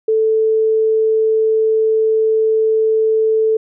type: tone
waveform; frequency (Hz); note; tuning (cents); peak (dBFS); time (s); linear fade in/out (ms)
sine; 440; A4; 0; -11; 0.08-3.57; 5
effects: none